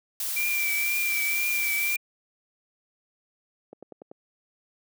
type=noise; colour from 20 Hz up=blue; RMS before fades=-30 dBFS; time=0.2-1.96 s; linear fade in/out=2 ms
type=tone with vibrato; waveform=sine; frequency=2349 Hz; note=D7; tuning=in tune; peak=-25 dBFS; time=0.36-1.97 s; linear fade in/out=10 ms; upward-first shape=triangle; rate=2 Hz; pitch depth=44 cents each way
type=click train; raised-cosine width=2 ms; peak=-24 dBFS; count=5; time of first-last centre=3.73-4.115 s; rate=10.4 Hz
effects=high-pass 400 Hz 12 dB/octave